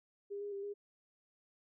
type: tone with pitch steps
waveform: sine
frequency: 403.5 / 409 / 397.2 / 407.6 Hz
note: G#4 / G#4 / G4 / G#4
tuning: -50 / -26 / +23 / -32 cents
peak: -39 dBFS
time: 0.3-0.74 s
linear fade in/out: 20 ms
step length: 110 ms
effects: none